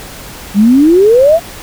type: exponential sweep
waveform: sine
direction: up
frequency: 192.4 to 698.5 Hz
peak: -3 dBFS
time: 0.54-1.4 s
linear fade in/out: 50 ms
effects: pink hiss -29 dBFS RMS until 1.62 s